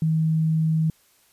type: tone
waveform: sine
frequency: 159.2 Hz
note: D#3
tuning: 40 cents sharp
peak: -18 dBFS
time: 0.02-0.9 s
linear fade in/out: 2 ms
effects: white hiss -60 dBFS RMS until 1.32 s + resampled to 32000 Hz